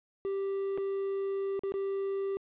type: tone with dropouts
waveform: triangle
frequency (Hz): 392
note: G4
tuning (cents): 0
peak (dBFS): -28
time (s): 0.25-2.37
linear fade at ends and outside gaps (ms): 0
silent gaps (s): 0.776-0.782 / 1.593-1.635 / 1.721-1.74
effects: resampled to 8000 Hz + 11-bit